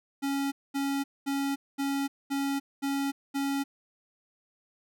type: tone bursts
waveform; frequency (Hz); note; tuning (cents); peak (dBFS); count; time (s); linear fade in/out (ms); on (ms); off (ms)
square; 277.2; C#4; 0; -28; 7; 0.22-3.64; 20; 300; 220
effects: none